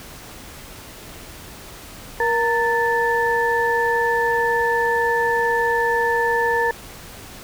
sine tone cluster, 471 / 919 / 1757 Hz, A#4 / A#5 / A6, +18 / -25 / -3 cents, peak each -21 dBFS, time 2.2-6.71 s, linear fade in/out 2 ms, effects pink hiss -39 dBFS RMS until 7.43 s

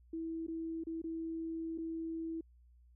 sine tone with dropouts, 326.7 Hz, E4, 15 cents flat, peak -37 dBFS, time 0.13-2.41 s, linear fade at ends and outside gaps 5 ms, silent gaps 0.467-0.481 / 0.838-0.868 / 1.018-1.04 / 1.778-1.783 s, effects added 60 Hz sine -60 dBFS peak until 2.95 s

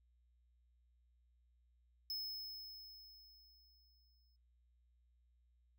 square tone with exponential decay, 5190 Hz, E8, 28 cents flat, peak -40 dBFS, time 2.1-4.36 s, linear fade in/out 1 ms, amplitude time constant 490 ms, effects noise-tail reverb RT60 0.3 s tail -25 dB re dry + added 60 Hz sine -70 dBFS peak until 5.78 s

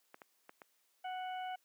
clicks, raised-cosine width 0.5 ms, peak -35 dBFS, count 4, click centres 0.144 / 0.218 / 0.494 / 0.618 s
harmonic tone, 740 Hz, F#5, in tune, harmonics 1 / 2 / 3 / 4, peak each -39 / -50 / -54 / -53 dBFS, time 1.04-1.56 s, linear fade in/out 10 ms
effects white hiss -75 dBFS RMS until 1.64 s + high-pass 300 Hz 12 dB/octave

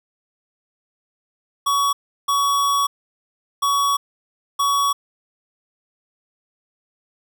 square tone bursts at uneven times, 1125 Hz, C#6, 25 cents sharp, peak -17 dBFS, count 4, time 1.66-1.93 / 2.28-2.87 / 3.62-3.97 / 4.59-4.93 s, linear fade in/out 10 ms, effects none

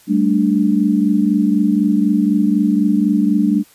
sine chord, G suspended second, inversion none, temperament equal, 196 / 220 / 293.7 Hz, G3 / A3 / D4, 0 / 0 / 0 cents, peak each -16 dBFS, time 0.07-3.64 s, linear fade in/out 50 ms, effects white hiss -49 dBFS RMS until 3.74 s + resampled to 32000 Hz

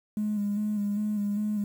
triangle tone with vibrato, 207.7 Hz, G#3, in tune, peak -22 dBFS, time 0.17-1.64 s, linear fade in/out 2 ms, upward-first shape square, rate 2.5 Hz, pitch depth 30 cents each way, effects tanh soft clip ceiling -23 dBFS + 9-bit

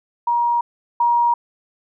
sine tone pair in turn, 949 / 949 Hz, A#5 / A#5, +31 / +31 cents, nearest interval unison, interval 0 cents, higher neither, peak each -15 / -13 dBFS, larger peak second, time 0.27-0.61 / 1-1.34 s, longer neither, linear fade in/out 5 ms, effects none

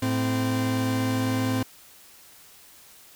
40% pulse tone pair together, 109.2 / 259.7 Hz, A2 / C4, -13 / -13 cents, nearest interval octave + minor third, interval 1500 cents, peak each -26 / -24 dBFS, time 0.02-1.63 s, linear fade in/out 5 ms, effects white hiss -51 dBFS RMS until 3.15 s

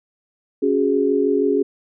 sine chord, C# suspended fourth, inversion none, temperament just, 277.2 / 369.6 / 415.8 Hz, C#4 / F#4 / G#4, 0 / -2 / +2 cents, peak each -20 / -21 / -18 dBFS, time 0.62-1.63 s, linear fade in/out 10 ms, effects none

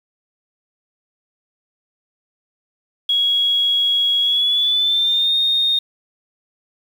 sine tone with pitch glide, 3322 to 3686 Hz, G#7 to A#7, 0 to -20 cents, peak -14 dBFS, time 3.09-5.79 s, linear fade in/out 5 ms, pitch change +180 cents, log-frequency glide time 4.21-5.36 s, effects 7-bit

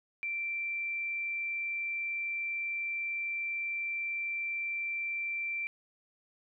sine tone, 2349 Hz, D7, in tune, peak -32 dBFS, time 0.23-5.67 s, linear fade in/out 0 ms, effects none

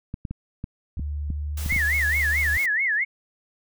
clicks, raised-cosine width 5 ms, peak -18 dBFS, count 9, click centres 0.141 / 0.252 / 0.31 / 0.641 / 0.995 / 1.303 / 1.662 / 1.725 / 1.763 s
sine tone with pitch glide, 73.42 to 74.79 Hz, D2 to D2, 0 to +32 cents, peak -26 dBFS, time 0.97-2.57 s, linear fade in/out 0 ms, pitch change +32 cents, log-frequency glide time 1.25-1.75 s
white noise, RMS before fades -37 dBFS, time 1.57-2.66 s, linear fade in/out 5 ms
sine tone with vibrato, 1917 Hz, A#6, 48 cents sharp, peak -20 dBFS, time 1.69-3.05 s, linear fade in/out 20 ms, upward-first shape sine, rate 4.6 Hz, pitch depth 240 cents each way
effects none

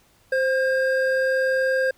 triangle tone pair together, 523.3 / 1610.4 Hz, C5 / G6, 0 / +46 cents, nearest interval octave + perfect fifth, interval 1946 cents, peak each -18 / -22 dBFS, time 0.32-1.91 s, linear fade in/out 5 ms, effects pink hiss -59 dBFS RMS until 1.97 s

